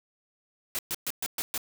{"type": "noise bursts", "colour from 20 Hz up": "white", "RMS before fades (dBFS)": -31, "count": 6, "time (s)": [0.75, 1.578], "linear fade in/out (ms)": 0, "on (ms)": 38, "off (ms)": 120, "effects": []}